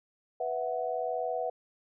sine chord, B suspended fourth, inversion none, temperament equal, 493.9 / 659.3 / 740 Hz, B4 / E5 / F#5, 0 / 0 / 0 cents, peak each -34 / -34 / -34 dBFS, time 0.4-1.5 s, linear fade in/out 5 ms, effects none

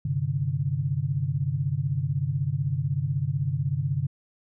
sine chord, G suspended fourth, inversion none, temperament equal with one note detuned, 96.15 / 130.81 / 146.83 Hz, G2 / C3 / D3, -33 / 0 / 0 cents, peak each -32 / -27 / -27 dBFS, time 0.05-4.07 s, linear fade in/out 5 ms, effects none

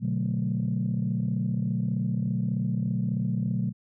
sine chord, B minor seventh, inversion none, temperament equal, 123.47 / 146.83 / 185 / 220 Hz, B2 / D3 / F#3 / A3, 0 / 0 / 0 / 0 cents, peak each -28 / -32 / -28 / -31 dBFS, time 0-3.73 s, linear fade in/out 50 ms, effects tanh soft clip ceiling -17 dBFS

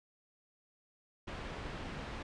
pink low-pass noise, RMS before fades -43 dBFS, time 1.27-2.23 s, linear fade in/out 10 ms, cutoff 2900 Hz, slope 12 dB/octave, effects resampled to 22050 Hz

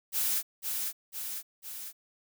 blue noise with echo, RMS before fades -29 dBFS, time 0.12-0.43 s, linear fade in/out 50 ms, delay 500 ms, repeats 3, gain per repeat -4 dB, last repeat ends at 1.93 s, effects none

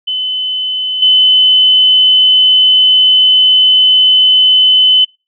sine tone with level steps, 3029 Hz, F#7, 40 cents sharp, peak -13 / -4 dBFS, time 0.07-5.05 s, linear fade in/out 10 ms, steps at 1.02 s, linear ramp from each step 5 ms, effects noise-tail reverb RT60 0.3 s tail -25 dB re dry

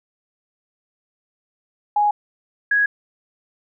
sine tone pair in turn, 830.6 / 1661.2 Hz, G#5 / G#6, 0 / 0 cents, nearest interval octave, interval 1200 cents, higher second, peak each -14 dBFS, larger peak neither, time 1.96-2.11 / 2.71-2.86 s, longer neither, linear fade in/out 5 ms, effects none

